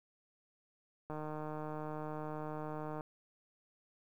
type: click train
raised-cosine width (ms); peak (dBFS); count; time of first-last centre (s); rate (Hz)
1; -29; 293; 1.1-3.008; 153
effects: 11-bit